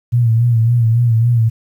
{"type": "tone with vibrato", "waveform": "sine", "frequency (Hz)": 116.6, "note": "A#2", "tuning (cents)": 1, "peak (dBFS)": -9, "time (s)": [0.12, 1.5], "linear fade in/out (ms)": 20, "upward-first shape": "sine", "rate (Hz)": 3.6, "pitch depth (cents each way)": 67, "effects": ["8-bit"]}